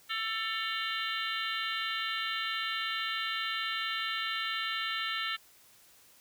harmonic tone with a mistuned harmonic, 444.5 Hz, A4, 18 cents sharp, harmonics 3 / 4 / 5 / 6 / 7 / 8 / 9, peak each -37 / -38 / -39 / -40 / -40 / -41 / -42 dBFS, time 0.09-5.37 s, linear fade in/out 20 ms, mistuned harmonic 6, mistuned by +95 cents, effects white hiss -60 dBFS RMS until 6.2 s

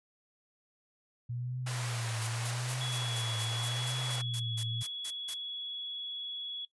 sine tone with vibrato, 119.6 Hz, A#2, 45 cents sharp, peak -34 dBFS, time 1.29-4.83 s, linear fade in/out 10 ms, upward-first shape triangle, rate 0.83 Hz, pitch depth 110 cents each way
pink high-pass noise, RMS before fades -40 dBFS, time 1.66-4.22 s, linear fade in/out 10 ms, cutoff 650 Hz, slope 12 dB/octave
blue noise bursts, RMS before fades -37 dBFS, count 14, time 2.21-5.344 s, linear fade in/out 10 ms, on 66 ms, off 170 ms
sine tone, 3369 Hz, G#7, 24 cents sharp, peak -36 dBFS, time 2.81-6.65 s, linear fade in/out 2 ms
effects noise-tail reverb RT60 0.1 s tail -19 dB re dry + resampled to 24000 Hz

